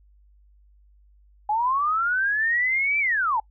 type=linear two-way sweep; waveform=sine; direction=up then down; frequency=823 to 2349 to 823 Hz; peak=-20 dBFS; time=1.49-3.4 s; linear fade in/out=5 ms; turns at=2.99 s; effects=noise-tail reverb RT60 0.1 s tail -22 dB re dry + added 50 Hz sine -53 dBFS peak until 3.5 s